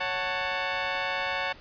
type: chord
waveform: 15% pulse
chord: F# minor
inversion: second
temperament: just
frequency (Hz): 555 / 740 / 888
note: C#5 / F#5 / A5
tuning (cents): +2 / 0 / +16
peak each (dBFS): -26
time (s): 0-1.53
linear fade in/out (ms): 10
effects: pink hiss -50 dBFS RMS until 1.6 s + resampled to 11025 Hz